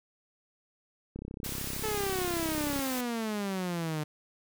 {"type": "click train", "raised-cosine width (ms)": 3, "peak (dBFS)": -26, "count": 55, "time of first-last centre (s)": [1.16, 2.791], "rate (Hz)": 33.1}
{"type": "noise", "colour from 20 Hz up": "white", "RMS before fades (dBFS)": -38, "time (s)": [1.44, 3.01], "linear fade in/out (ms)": 5}
{"type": "exponential sweep", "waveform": "sawtooth", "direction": "down", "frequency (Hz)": [440, 149.4], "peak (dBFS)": -27, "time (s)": [1.83, 4.04], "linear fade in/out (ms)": 10}
{"effects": []}